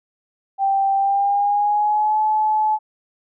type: tone with pitch glide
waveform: sine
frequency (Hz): 784 to 859.9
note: G5 to A5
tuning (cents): 0 to -40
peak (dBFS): -15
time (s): 0.58-2.79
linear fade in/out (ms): 50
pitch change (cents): +160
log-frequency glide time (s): 0.95-2.19
effects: none